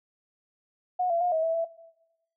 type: tone with pitch steps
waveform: sine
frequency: 727 / 678 / 713 / 640 / 655 / 663 Hz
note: F#5 / E5 / F5 / D#5 / E5 / E5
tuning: -31 / +49 / +36 / +49 / -11 / +10 cents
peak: -23 dBFS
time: 0.99-1.65 s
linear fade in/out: 10 ms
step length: 110 ms
effects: noise-tail reverb RT60 0.9 s tail -18 dB re dry